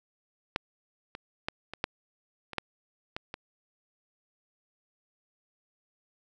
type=clicks; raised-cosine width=0.3 ms; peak=-11 / -23 / -14 / -22 / -11 / -24 / -12 / -18 / -21 dBFS; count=9; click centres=0.561 / 1.151 / 1.485 / 1.736 / 1.841 / 2.533 / 2.583 / 3.165 / 3.341 s; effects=none